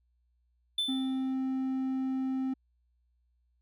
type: tone with exponential decay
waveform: triangle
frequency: 3523 Hz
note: A7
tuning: 1 cent sharp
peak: -24 dBFS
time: 0.78-1.34 s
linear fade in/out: 5 ms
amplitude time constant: 120 ms
type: tone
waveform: triangle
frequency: 262.8 Hz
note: C4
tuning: 8 cents sharp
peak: -27 dBFS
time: 0.88-2.54 s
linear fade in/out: 10 ms
effects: added 60 Hz sine -69 dBFS peak until 3.61 s

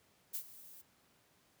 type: noise with ADSR envelope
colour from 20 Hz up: violet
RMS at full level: -38 dBFS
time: 0.33-0.82 s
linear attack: 22 ms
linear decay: 75 ms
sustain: -17 dB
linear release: 12 ms
effects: pink hiss -70 dBFS RMS until 1.6 s + high-pass 100 Hz 12 dB/octave

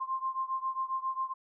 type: beating tone pair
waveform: sine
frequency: 1051 / 1058.4 Hz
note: C6 / C6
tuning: +7 / +20 cents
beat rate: 7.4 Hz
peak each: -33 / -35 dBFS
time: 0-1.34 s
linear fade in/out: 20 ms
effects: none

